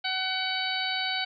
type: harmonic tone with a mistuned harmonic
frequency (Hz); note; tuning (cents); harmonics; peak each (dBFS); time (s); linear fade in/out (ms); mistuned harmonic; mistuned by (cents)
752; F#5; +28; 1 / 2 / 3 / 4 / 5 / 6; -34 / -34 / -34 / -34 / -34 / -34; 0.04-1.25; 10; 5; +37
effects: none